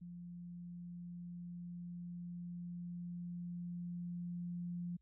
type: tone with level ramp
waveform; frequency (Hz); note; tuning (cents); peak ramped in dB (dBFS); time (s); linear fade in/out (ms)
sine; 174.61; F3; 0; -47 to -39; 0.01-4.97; 10
effects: added 60 Hz sine -70 dBFS peak until 5.01 s